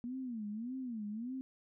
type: tone with vibrato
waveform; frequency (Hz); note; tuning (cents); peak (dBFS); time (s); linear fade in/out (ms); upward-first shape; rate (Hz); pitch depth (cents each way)
sine; 233.1; A#3; 0; -38; 0.04-1.41; 0; sine; 1.7; 210
effects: none